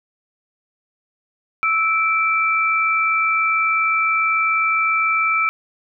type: tone pair together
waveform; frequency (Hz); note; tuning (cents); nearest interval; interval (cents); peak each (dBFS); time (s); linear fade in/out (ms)
sine; 1314.3 / 2333; E6 / D7; -6 / -12; minor seventh; 994; -18; 1.63-5.49; 0
effects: none